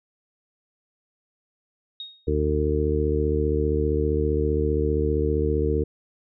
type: tone with exponential decay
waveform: sine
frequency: 3740 Hz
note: A#7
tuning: 5 cents sharp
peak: -30 dBFS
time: 2-2.3 s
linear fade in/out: 2 ms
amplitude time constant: 64 ms
type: harmonic tone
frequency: 75.2 Hz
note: D2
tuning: 42 cents sharp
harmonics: 1 / 2 / 3 / 4 / 5 / 6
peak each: -24 / -30 / -34 / -29 / -28 / -25 dBFS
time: 2.27-5.84 s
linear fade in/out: 10 ms
effects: none